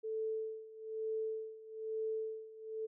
sine tone with tremolo, 440 Hz, A4, in tune, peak -34 dBFS, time 0.03-2.87 s, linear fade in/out 20 ms, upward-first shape sine, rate 1.1 Hz, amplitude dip 85%, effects none

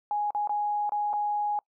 sine tone with dropouts, 830.6 Hz, G#5, in tune, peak -25 dBFS, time 0.11-1.59 s, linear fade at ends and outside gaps 1 ms, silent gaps 0.306-0.348 / 0.474-0.494 / 0.894-0.92 / 1.131-1.136 s, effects noise-tail reverb RT60 0.1 s tail -26 dB re dry

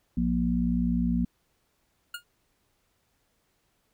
harmonic tone, 59.7 Hz, A#1, 42 cents sharp, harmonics 1 / 3 / 4, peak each -30 / -27 / -26 dBFS, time 0.17-1.25 s, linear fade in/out 5 ms
25% pulse tone with exponential decay, 1422 Hz, F6, 31 cents sharp, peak -27 dBFS, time 2.14-2.24 s, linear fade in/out 5 ms, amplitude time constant 20 ms
effects pink hiss -72 dBFS RMS until 3.93 s

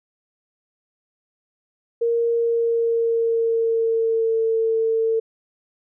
sine tone with pitch glide, 466.2 to 449.3 Hz, A#4 to A4, 0 to +36 cents, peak -17 dBFS, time 2.01-5.2 s, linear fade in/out 10 ms, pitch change -64 cents, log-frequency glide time 2.31-4.48 s, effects none

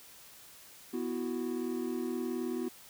triangle chord, B suspended fourth, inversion none, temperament equal with one note detuned, 246.9 / 331 / 370 Hz, B3 / E4 / F#4, 0 / +7 / 0 cents, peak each -34 / -36 / -35 dBFS, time 0.93-2.69 s, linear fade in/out 10 ms, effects white hiss -54 dBFS RMS until 2.89 s

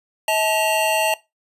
square tone cluster, 639 / 870 / 2772 Hz, D#5 / A5 / F7, +46 / -20 / -14 cents, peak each -22 dBFS, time 0.28-1.14 s, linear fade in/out 2 ms, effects noise-tail reverb RT60 0.2 s tail -18 dB re dry + resampled to 32000 Hz

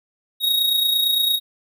square tone with amplitude modulation, 3769 Hz, A#7, 18 cents sharp, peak -15 dBFS, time 0.4-1.4 s, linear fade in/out 50 ms, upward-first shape sine, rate 28.8 Hz, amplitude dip 50%, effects none

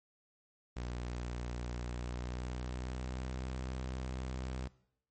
sawtooth tone with pitch glide, 60.4 to 63.99 Hz, B1 to C2, -38 to -38 cents, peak -34 dBFS, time 0.76-4.68 s, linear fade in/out 10 ms, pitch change +100 cents, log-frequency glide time 1.9-3.4 s, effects noise-tail reverb RT60 0.7 s tail -20 dB re dry + MP3 32 kbps

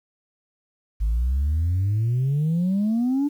sine exponential sweep, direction up, 51.2 to 295.5 Hz, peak -17 dBFS, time 1-3.29 s, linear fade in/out 20 ms, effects tanh soft clip ceiling -17 dBFS + 9-bit

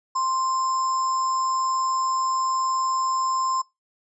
sine tone with sample-and-hold, 1046.5 Hz, C6, in tune, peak -21 dBFS, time 0.15-3.62 s, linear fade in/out 10 ms, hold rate 6300 Hz, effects noise-tail reverb RT60 0.2 s tail -21 dB re dry + resampled to 22050 Hz

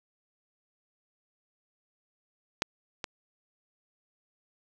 clicks, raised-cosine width 0.2 ms, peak -8 / -16 dBFS, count 2, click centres 2.621 / 3.042 s, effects none

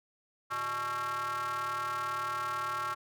square ring-modulated tone, 124.9 Hz, B2, 20 cents sharp, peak -30 dBFS, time 0.5-2.95 s, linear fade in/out 20 ms, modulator 1230 Hz, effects none

